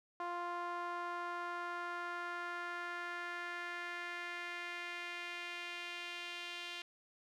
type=tone with band-pass filter sweep; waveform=sawtooth; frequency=349.2 Hz; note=F4; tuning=in tune; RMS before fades=-43 dBFS; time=0.2-6.82 s; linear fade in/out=2 ms; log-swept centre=990 to 3000 Hz; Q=2.3; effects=none